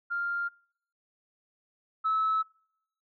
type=tone pair in turn; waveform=sine; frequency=1396.9 / 1300.3 Hz; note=F6 / E6; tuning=0 / -24 cents; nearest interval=minor second; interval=124 cents; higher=first; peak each=-28 / -23 dBFS; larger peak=second; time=0.1-0.49 / 2.04-2.43 s; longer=neither; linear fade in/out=20 ms; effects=noise-tail reverb RT60 0.7 s tail -26 dB re dry + tanh soft clip ceiling -20 dBFS